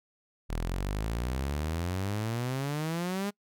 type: exponential sweep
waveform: sawtooth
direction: up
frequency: 38.89 to 207 Hz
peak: -26 dBFS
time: 0.49-3.31 s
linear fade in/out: 20 ms
effects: noise-tail reverb RT60 0.1 s tail -26 dB re dry